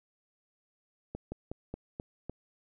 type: slowing click train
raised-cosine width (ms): 2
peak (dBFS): -24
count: 6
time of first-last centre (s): 1.15-2.296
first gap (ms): 170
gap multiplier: 1.15
effects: none